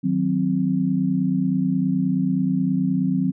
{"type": "chord", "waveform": "sine", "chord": "C diminished", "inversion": "first", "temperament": "equal", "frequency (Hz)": [155.56, 185, 261.6], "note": ["Eb3", "Gb3", "C4"], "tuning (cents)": [0, 0, 0], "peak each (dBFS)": [-26, -21, -22], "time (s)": [0.03, 3.32], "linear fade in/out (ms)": 20, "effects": []}